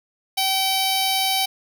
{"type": "tone with notch filter", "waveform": "10% pulse", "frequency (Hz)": 769, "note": "G5", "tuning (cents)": -33, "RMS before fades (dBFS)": -21, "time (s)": [0.37, 1.46], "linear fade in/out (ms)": 10, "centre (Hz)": 1600, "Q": 0.92, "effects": []}